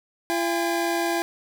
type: tone pair together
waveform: 25% pulse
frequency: 339.9 / 808.4 Hz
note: F4 / G#5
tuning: -47 / -47 cents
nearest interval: octave + minor third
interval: 1500 cents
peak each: -20 / -24 dBFS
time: 0.3-1.22 s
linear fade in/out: 0 ms
effects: none